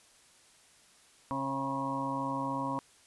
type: harmonic tone with a mistuned harmonic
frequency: 135.7 Hz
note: C#3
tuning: 36 cents flat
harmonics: 1 / 2 / 4 / 5 / 6 / 7 / 8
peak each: -42 / -36 / -41 / -46 / -46 / -35 / -39 dBFS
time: 1.31-2.79 s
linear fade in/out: 0 ms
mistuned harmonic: 7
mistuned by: +23 cents
effects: white hiss -61 dBFS RMS until 3.06 s + resampled to 24000 Hz